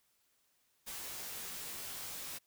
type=noise with comb filter; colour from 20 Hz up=white; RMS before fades=-44 dBFS; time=0.86-2.39 s; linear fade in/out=20 ms; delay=16 ms; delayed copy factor=-1; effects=white hiss -75 dBFS RMS until 2.46 s